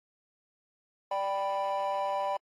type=chord; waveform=triangle; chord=G major; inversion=second; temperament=equal; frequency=587.3 / 784 / 987.8 Hz; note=D5 / G5 / B5; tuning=0 / 0 / 0 cents; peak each=-30 dBFS; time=1.11-2.37 s; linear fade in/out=5 ms; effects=tanh soft clip ceiling -22 dBFS + AAC 64 kbps